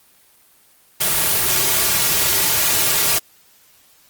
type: noise with comb filter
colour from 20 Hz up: white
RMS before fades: -17 dBFS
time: 1-3.19 s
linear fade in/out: 10 ms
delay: 3.9 ms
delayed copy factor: -0.6
effects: white hiss -53 dBFS RMS until 4.09 s + Opus 24 kbps